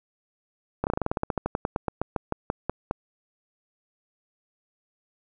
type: slowing click train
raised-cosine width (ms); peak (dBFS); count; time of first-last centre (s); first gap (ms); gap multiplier
1; -11; 23; 0.84-2.911; 29; 1.1
effects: none